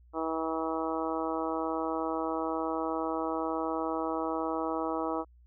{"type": "harmonic tone", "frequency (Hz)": 161.1, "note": "E3", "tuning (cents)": -39, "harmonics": [2, 3, 4, 5, 6, 7, 8], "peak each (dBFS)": [-34, -36, -37, -38, -39, -39, -40], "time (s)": [0.13, 5.25], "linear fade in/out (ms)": 50, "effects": ["added 60 Hz sine -55 dBFS peak until 5.46 s"]}